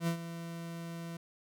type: tone with ADSR envelope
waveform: 40% pulse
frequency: 167.9 Hz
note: E3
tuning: 32 cents sharp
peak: -27 dBFS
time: 0-1.17 s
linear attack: 74 ms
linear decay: 93 ms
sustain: -12 dB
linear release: 4 ms
effects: none